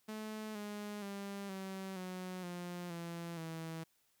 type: tone with pitch steps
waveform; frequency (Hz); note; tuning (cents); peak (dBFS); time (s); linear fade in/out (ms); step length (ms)
sawtooth; 216 / 207.4 / 199.22 / 191.33 / 183.74 / 176.46 / 169.47 / 162.75; A3 / G#3 / G3 / G3 / F#3 / F3 / E3 / E3; -32 / -2 / +28 / -42 / -12 / +18 / +48 / -22; -38; 0.08-3.84; 10; 470
effects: white hiss -75 dBFS RMS until 4.2 s